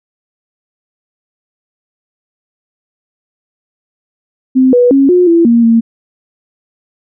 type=tone with pitch steps; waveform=sine; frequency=259.5 / 489.5 / 273.9 / 359 / 336.4 / 234 / 229 Hz; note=C4 / B4 / C#4 / F4 / E4 / A#3 / A#3; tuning=-14 / -15 / -21 / +48 / +35 / +7 / -31 cents; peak=-4 dBFS; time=4.55-5.81 s; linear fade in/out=20 ms; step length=180 ms; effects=none